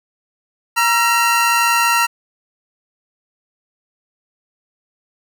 25% pulse tone pair together, 942 / 1355.7 Hz, A#5 / E6, +18 / +48 cents, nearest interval tritone, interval 630 cents, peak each -12 dBFS, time 0.76-2.07 s, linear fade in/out 20 ms, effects none

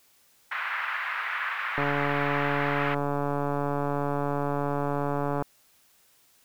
pink band-pass noise, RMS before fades -31 dBFS, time 0.51-2.95 s, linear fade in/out 10 ms, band 1200 to 2100 Hz, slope 24 dB/octave
click train, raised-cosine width 1 ms, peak -15 dBFS, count 522, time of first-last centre 1.78-5.423 s, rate 143 Hz
effects white hiss -62 dBFS RMS until 6.44 s

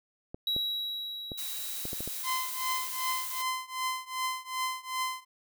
clicks, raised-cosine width 2 ms, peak -25 dBFS, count 7, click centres 0.345 / 0.564 / 1.318 / 1.854 / 1.931 / 2.006 / 2.076 s
triangle tone with exponential decay, 3878 Hz, B7, 32 cents flat, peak -25 dBFS, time 0.47-3.28 s, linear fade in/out 2 ms, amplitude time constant 610 ms
blue noise, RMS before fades -37 dBFS, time 1.37-3.43 s, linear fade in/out 20 ms
sawtooth tone with tremolo, 1031 Hz, C6, 26 cents flat, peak -24 dBFS, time 2.23-5.25 s, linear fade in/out 50 ms, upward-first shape triangle, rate 2.6 Hz, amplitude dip 95%
effects none

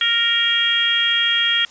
harmonic tone, 466.2 Hz, A#4, in tune, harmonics 3 / 4 / 5 / 6 / 7, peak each -25 / -22 / -27 / -25 / -17 dBFS, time 0.01-1.65 s, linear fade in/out 2 ms, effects white hiss -45 dBFS RMS until 1.7 s + resampled to 16000 Hz

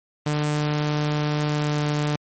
sawtooth tone with pitch glide, 149.4 to 148.45 Hz, D3 to D3, +30 to +19 cents, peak -17 dBFS, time 0.26-2.16 s, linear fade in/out 5 ms, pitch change -11 cents, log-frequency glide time 1.47-1.83 s, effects MP3 32 kbps

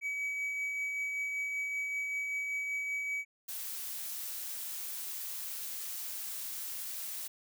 triangle tone with tremolo, 2276 Hz, C#7, 45 cents sharp, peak -30 dBFS, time 0.01-3.25 s, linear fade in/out 50 ms, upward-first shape triangle, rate 5.2 Hz, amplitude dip 30%
blue noise, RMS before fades -40 dBFS, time 3.48-7.28 s, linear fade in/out 10 ms
effects none

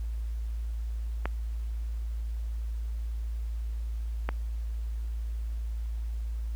clicks, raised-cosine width 0.5 ms, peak -15 dBFS, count 2, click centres 1.256 / 4.29 s, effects added 56 Hz sine -30 dBFS peak until 6.55 s + pink hiss -59 dBFS RMS until 6.55 s

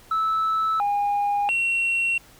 sine tone with pitch steps, 1309 / 815 / 2730 Hz, E6 / G#5 / F7, -13 / -33 / -40 cents, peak -18 dBFS, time 0.11-2.18 s, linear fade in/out 5 ms, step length 690 ms, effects tanh soft clip ceiling -18 dBFS + pink hiss -51 dBFS RMS until 2.39 s

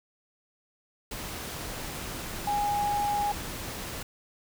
sine tone in noise, 823 Hz, G#5, 16 cents flat, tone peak -25 dBFS, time 2.47-3.32 s, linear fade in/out 5 ms, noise pink, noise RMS -37 dBFS, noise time 1.11-4.03 s, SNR +9 dB, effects none

